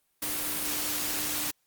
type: tone in noise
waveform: sine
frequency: 300 Hz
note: D4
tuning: 37 cents sharp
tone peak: -42 dBFS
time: 0.22-1.51 s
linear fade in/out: 5 ms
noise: white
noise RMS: -31 dBFS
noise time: 0.22-1.51 s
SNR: -14 dB
effects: white hiss -73 dBFS RMS until 1.66 s + Opus 32 kbps